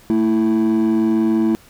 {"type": "tone pair together", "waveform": "triangle", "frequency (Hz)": [223.3, 329.6], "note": ["A3", "E4"], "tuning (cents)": [26, 0], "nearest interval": "perfect fifth", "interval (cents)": 674, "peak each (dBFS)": -13, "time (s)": [0.1, 1.55], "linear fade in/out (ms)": 0, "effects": ["tanh soft clip ceiling -9 dBFS", "pink hiss -48 dBFS RMS until 1.69 s"]}